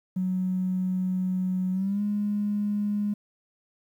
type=tone with pitch glide; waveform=triangle; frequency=185 to 206.5 Hz; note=F#3 to G#3; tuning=0 to -10 cents; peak=-20 dBFS; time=0.16-3.14 s; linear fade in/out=10 ms; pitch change=+190 cents; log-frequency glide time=1.72-2.02 s; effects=tanh soft clip ceiling -22 dBFS + 10-bit